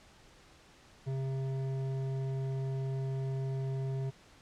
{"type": "tone with hard clipping", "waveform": "sine", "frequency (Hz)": 133.8, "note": "C3", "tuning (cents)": 39, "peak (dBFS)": -34, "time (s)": [1.06, 4.11], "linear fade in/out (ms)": 20, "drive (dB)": 10, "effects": ["pink hiss -59 dBFS RMS until 4.41 s", "low-pass 7000 Hz 12 dB/octave"]}